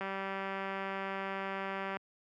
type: click train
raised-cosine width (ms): 0.5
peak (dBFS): -23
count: 381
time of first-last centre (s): 0.01-1.969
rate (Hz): 194
effects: high-pass 150 Hz 12 dB/octave